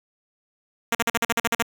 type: tone bursts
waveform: 5% pulse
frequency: 231.9 Hz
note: A#3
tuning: 9 cents flat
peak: -8 dBFS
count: 10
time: 0.92-1.625 s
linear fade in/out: 2 ms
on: 30 ms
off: 45 ms
effects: none